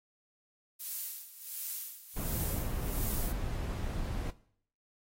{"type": "noise with tremolo", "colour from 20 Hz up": "violet", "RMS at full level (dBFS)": -36, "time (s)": [0.79, 3.33], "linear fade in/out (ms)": 20, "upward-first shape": "sine", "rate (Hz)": 1.4, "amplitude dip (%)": 80}
{"type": "noise", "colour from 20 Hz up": "brown", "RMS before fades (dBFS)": -35, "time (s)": [2.16, 4.31], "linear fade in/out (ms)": 10}
{"effects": ["noise-tail reverb RT60 0.6 s tail -18 dB re dry", "AAC 48 kbps"]}